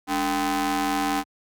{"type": "ring-modulated tone", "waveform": "sawtooth", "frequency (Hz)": 246.9, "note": "B3", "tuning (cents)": 0, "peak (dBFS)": -15, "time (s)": [0.07, 1.24], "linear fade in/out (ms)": 50, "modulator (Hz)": 536, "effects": ["high-pass 80 Hz 12 dB/octave"]}